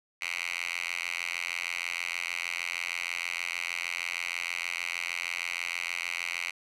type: tone with high-pass filter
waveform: 5% pulse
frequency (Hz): 86.4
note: F2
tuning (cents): -18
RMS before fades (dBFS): -34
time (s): 0.21-6.51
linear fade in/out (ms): 10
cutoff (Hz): 2100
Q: 4.7
effects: low-pass 11000 Hz 12 dB/octave